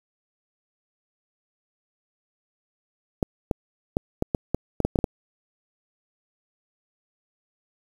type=clicks; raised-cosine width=2 ms; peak=-8 dBFS; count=11; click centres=3.228 / 3.512 / 3.969 / 4.224 / 4.348 / 4.546 / 4.803 / 4.85 / 4.958 / 4.989 / 5.042 s; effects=7-bit